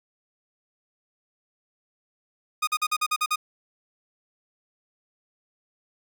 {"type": "tone bursts", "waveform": "sawtooth", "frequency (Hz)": 1235, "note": "D#6", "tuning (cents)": -13, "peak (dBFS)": -18, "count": 8, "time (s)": [2.62, 3.359], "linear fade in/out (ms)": 10, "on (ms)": 53, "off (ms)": 45, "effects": []}